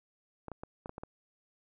clicks, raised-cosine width 1 ms, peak -27 dBFS, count 7, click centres 0.483 / 0.517 / 0.635 / 0.859 / 0.894 / 0.981 / 1.035 s, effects none

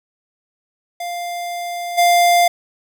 square tone with level steps, 698.5 Hz, F5, in tune, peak -24 / -11 dBFS, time 1-2.48 s, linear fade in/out 5 ms, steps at 1.97 s, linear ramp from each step 20 ms, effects none

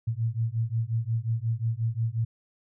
sine beating tone pair, 111.4 / 117 Hz, A2 / A#2, +22 / +7 cents, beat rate 5.6 Hz, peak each -28 dBFS, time 0.07-2.25 s, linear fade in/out 10 ms, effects none

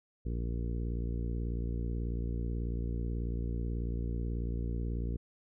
harmonic tone, 58.27 Hz, A#1, in tune, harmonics 1 / 2 / 3 / 4 / 5 / 6 / 7 / 8, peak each -33 / -39 / -43 / -45 / -47 / -49 / -50 / -51 dBFS, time 0.25-5.17 s, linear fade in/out 10 ms, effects none

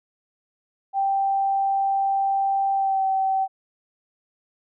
sine tone with pitch glide, 784 to 769.2 Hz, G5 to G5, 0 to -33 cents, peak -19 dBFS, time 0.93-3.48 s, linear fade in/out 50 ms, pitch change -33 cents, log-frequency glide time 2.74-3.04 s, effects none

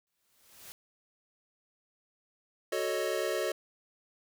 white noise with exponential growth, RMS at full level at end -46 dBFS, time 0.07-0.72 s, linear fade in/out 0 ms, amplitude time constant 140 ms
square chord, D# half-diminished seventh, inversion first, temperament equal, 370 / 440 / 554.4 / 622.3 Hz, F#4 / A4 / C#5 / D#5, 0 / 0 / 0 / 0 cents, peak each -36 dBFS, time 2.72-3.52 s, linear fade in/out 5 ms
effects none

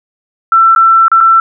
sine tone with dropouts, 1340 Hz, E6, 28 cents sharp, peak -3 dBFS, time 0.52-1.4 s, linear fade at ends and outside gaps 2 ms, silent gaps 0.75-0.761 / 1.082-1.116 / 1.205-1.209 s, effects none

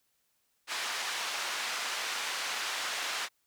pink band-pass noise, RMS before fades -35 dBFS, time 0.67-3.29 s, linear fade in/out 50 ms, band 1100 to 6200 Hz, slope 12 dB/octave, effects white hiss -75 dBFS RMS until 3.46 s

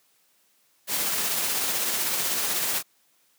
white noise with tremolo, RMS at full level -25 dBFS, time 0.87-2.83 s, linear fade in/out 50 ms, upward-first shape triangle, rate 16 Hz, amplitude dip 30%, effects white hiss -65 dBFS RMS until 3.38 s + high-pass 150 Hz 12 dB/octave

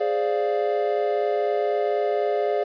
triangle chord, D half-diminished seventh, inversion second, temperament equal, 415.3 / 523.3 / 587.3 / 698.5 Hz, Ab4 / C5 / D5 / F5, 0 / 0 / 0 / 0 cents, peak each -22 / -28 / -24 / -25 dBFS, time 0-2.64 s, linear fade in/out 10 ms, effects resampled to 11025 Hz + 9-bit

